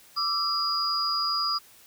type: tone cluster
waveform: sine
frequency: 1167 / 1329 / 4884 Hz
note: D6 / E6 / D#8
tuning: -11 / +14 / -33 cents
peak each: -29 / -33 / -26 dBFS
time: 0.16-1.59 s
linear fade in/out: 20 ms
effects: white hiss -54 dBFS RMS until 1.86 s